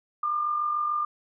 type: tone with amplitude modulation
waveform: sine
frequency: 1200 Hz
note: D6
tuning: 37 cents sharp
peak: -22 dBFS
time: 0.23-1.05 s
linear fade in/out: 5 ms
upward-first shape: sine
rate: 46.8 Hz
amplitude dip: 45%
effects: none